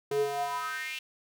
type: tone with high-pass filter sweep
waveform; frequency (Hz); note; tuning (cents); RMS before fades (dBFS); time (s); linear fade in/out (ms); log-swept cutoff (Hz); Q
square; 141.2; C#3; +32; -32; 0.11-0.99; 5; 340 to 2800; 5.7
effects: none